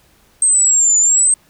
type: linear two-way sweep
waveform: sine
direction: down then up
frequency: 8372 to 6960 to 8372 Hz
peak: -9 dBFS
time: 0.42-1.34 s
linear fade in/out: 2 ms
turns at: 0.98 s
effects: pink hiss -53 dBFS RMS until 1.49 s